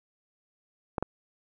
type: clicks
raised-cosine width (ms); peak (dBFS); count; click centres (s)
1; -14; 2; 0.982 / 1.026
effects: none